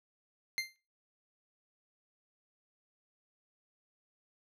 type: tone with exponential decay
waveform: 25% pulse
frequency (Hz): 2093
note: C7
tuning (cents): 0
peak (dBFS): -25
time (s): 0.58-0.76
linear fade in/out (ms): 0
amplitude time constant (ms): 38
effects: noise-tail reverb RT60 0.3 s tail -19 dB re dry + low-pass 11000 Hz 12 dB/octave